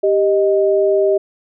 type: tone pair together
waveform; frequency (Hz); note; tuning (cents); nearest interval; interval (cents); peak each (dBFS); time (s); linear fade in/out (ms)
sine; 393.1 / 622.3; G4 / D#5; +5 / 0; minor sixth; 795; -13 / -15; 0.03-1.18; 10
effects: none